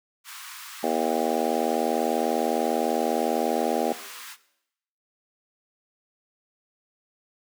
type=high-pass noise; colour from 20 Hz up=pink; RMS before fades=-41 dBFS; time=0.24-4.37 s; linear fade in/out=50 ms; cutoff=1000 Hz; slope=48 dB/octave
type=harmonic tone; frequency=80 Hz; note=D#2; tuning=49 cents sharp; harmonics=3 / 4 / 5 / 6 / 7 / 8 / 9 / 10; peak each=-31 / -31 / -31 / -31 / -31 / -31 / -31 / -31 dBFS; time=0.83-3.93 s; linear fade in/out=5 ms
effects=noise-tail reverb RT60 0.8 s tail -17 dB re dry